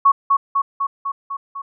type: tone with echo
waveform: sine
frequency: 1108.7 Hz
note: C#6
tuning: in tune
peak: -8 dBFS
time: 0.05-0.12 s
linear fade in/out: 10 ms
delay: 250 ms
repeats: 6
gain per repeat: -3 dB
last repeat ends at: 1.62 s
effects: none